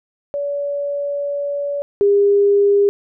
sine tone pair in turn, 571 / 403.8 Hz, D5 / G#4, -49 / -49 cents, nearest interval tritone, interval 600 cents, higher first, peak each -19 / -10 dBFS, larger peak second, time 0.34-1.82 / 2.01-2.89 s, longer first, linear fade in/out 0 ms, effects none

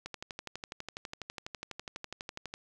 click train, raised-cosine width 0.2 ms, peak -22 dBFS, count 31, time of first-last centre 0.06-2.539 s, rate 12.1 Hz, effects none

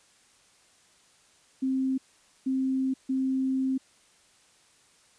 sine tone bursts at uneven times, 263.6 Hz, C4, 13 cents sharp, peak -24 dBFS, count 3, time 1.62-1.98 / 2.46-2.94 / 3.09-3.78 s, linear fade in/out 10 ms, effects white hiss -61 dBFS RMS until 5.18 s + resampled to 22050 Hz

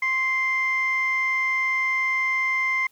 sine tone pair together, 1052.9 / 2090 Hz, C6 / C7, +11 / -2 cents, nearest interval octave, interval 1187 cents, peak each -27 / -20 dBFS, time 0.02-2.87 s, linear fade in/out 5 ms, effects tanh soft clip ceiling -16 dBFS + white hiss -62 dBFS RMS until 2.91 s

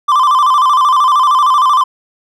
triangle tone with vibrato, 1100 Hz, C#6, 14 cents flat, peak -5 dBFS, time 0.08-1.84 s, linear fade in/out 10 ms, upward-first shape square, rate 13 Hz, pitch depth 110 cents each way, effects none

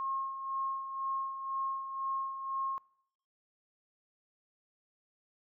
sine tone with tremolo, 1077 Hz, C6, 50 cents sharp, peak -31 dBFS, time 0-2.78 s, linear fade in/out 0 ms, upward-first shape sine, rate 2 Hz, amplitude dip 60%, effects noise-tail reverb RT60 0.7 s tail -23 dB re dry

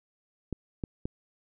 clicks, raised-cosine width 3 ms, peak -19 dBFS, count 3, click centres 0.527 / 0.838 / 1.055 s, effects none

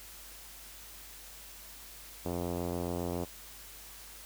5% pulse tone with low-pass filter, 87.31 Hz, F2, in tune, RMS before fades -35 dBFS, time 2.25-3.25 s, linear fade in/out 10 ms, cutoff 570 Hz, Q 0.75, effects added 50 Hz sine -56 dBFS peak until 4.25 s + white hiss -50 dBFS RMS until 4.25 s

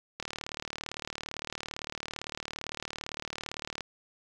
click train, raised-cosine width 0.2 ms, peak -18 dBFS, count 137, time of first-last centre 0.2-3.807 s, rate 37.7 Hz, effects none

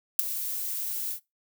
violet noise with ADSR envelope, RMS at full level -17 dBFS, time 0.19-1.2 s, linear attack 3 ms, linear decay 11 ms, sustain -15 dB, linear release 83 ms, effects noise-tail reverb RT60 0.2 s tail -21 dB re dry

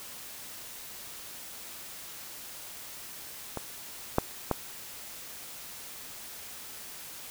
clicks, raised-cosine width 1 ms, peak -19 / -8 / -11 dBFS, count 3, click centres 3.573 / 4.184 / 4.513 s, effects white hiss -44 dBFS RMS until 7.3 s

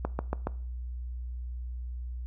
click train, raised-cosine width 1 ms, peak -15 dBFS, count 4, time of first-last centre 0.05-0.471 s, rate 7.13 Hz, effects noise-tail reverb RT60 0.5 s tail -20 dB re dry + added 61 Hz sine -34 dBFS peak until 2.26 s

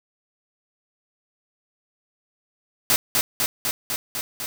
white noise with echo, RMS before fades -18 dBFS, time 2.9-2.96 s, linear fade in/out 0 ms, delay 250 ms, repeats 6, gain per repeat -2 dB, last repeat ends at 4.46 s, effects none

